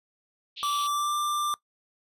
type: band-pass noise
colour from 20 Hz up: white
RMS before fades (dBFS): -38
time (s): 0.56-0.88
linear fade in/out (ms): 20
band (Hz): 2900 to 3800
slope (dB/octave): 48
type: tone with pitch glide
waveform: square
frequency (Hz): 1164 to 1185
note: D6 to D6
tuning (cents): -16 to +15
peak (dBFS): -26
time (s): 0.63-1.54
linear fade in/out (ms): 0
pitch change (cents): +31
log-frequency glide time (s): 0.86-1.15
effects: noise-tail reverb RT60 0.1 s tail -20 dB re dry + resampled to 32000 Hz